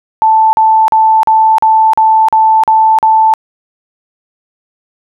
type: tone bursts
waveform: sine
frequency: 880 Hz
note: A5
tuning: in tune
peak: -4 dBFS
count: 9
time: 0.22-3.338 s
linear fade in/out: 0 ms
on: 310 ms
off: 41 ms
effects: none